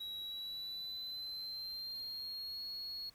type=tone with pitch glide; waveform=triangle; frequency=3874 to 4323 Hz; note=B7 to C#8; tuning=-34 to -44 cents; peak=-40 dBFS; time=0-3.1 s; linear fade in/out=10 ms; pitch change=+190 cents; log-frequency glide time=0.2-2.61 s; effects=pink hiss -66 dBFS RMS until 3.14 s